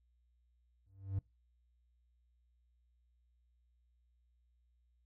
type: tone with exponential growth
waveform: triangle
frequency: 97.1 Hz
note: G2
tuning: 16 cents flat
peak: -29 dBFS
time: 0.86-1.19 s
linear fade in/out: 5 ms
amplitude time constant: 70 ms
effects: noise-tail reverb RT60 0.2 s tail -21 dB re dry + added 60 Hz sine -70 dBFS peak until 5.05 s